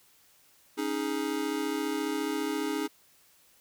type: chord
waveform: square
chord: C# suspended second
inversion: none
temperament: just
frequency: 277.2 / 311.8 / 415.8 Hz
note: C#4 / D#4 / G#4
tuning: 0 / +4 / +2 cents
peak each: -35 / -33 / -35 dBFS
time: 0.77-2.88 s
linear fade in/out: 20 ms
effects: white hiss -62 dBFS RMS until 3.6 s